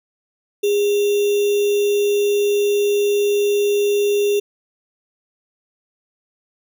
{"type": "tone with sample-and-hold", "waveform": "sine", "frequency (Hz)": 408.8, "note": "G#4", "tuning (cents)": -27, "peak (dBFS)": -14, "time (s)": [0.63, 4.4], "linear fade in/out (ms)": 10, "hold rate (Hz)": 3150, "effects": []}